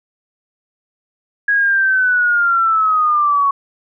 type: linear sweep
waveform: sine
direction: down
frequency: 1661.2 to 1107 Hz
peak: -11 dBFS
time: 1.48-3.51 s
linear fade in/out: 5 ms
effects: none